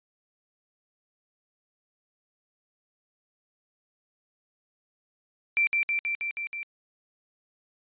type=tone with echo; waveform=sine; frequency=2349 Hz; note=D7; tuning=in tune; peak=-20 dBFS; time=5.57-5.67 s; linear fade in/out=0 ms; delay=160 ms; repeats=6; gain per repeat=-2 dB; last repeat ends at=6.63 s; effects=resampled to 8000 Hz